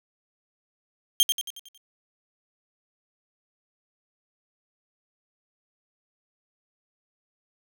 sawtooth tone with echo, 3190 Hz, G7, 30 cents sharp, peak -12 dBFS, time 1.2-1.23 s, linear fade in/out 0 ms, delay 91 ms, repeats 6, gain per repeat -6 dB, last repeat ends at 1.776 s, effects none

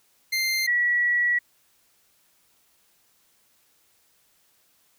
25% pulse / sine tone pair in turn, 2093 / 1934.6 Hz, C7 / B6, 0 / -36 cents, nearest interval minor second, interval 136 cents, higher first, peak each -19 dBFS, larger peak neither, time 0.32-0.67 / 0.67-1.39 s, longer second, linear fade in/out 10 ms, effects white hiss -64 dBFS RMS until 4.98 s

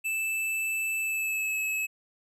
square tone with pitch glide, 2637 to 2584 Hz, E7 to E7, 0 to -35 cents, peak -28 dBFS, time 0.04-1.87 s, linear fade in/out 20 ms, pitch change -35 cents, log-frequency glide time 0.99-1.58 s, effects none

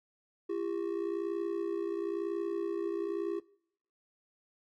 triangle ring-modulated tone, 370 Hz, F#4, in tune, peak -27 dBFS, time 0.49-3.4 s, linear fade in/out 10 ms, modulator 30.5 Hz, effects noise-tail reverb RT60 0.7 s tail -23 dB re dry + AAC 48 kbps

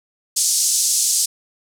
pink band-pass noise, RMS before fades -18 dBFS, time 0.36-1.26 s, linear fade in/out 10 ms, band 5600 to 9800 Hz, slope 24 dB/octave, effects none

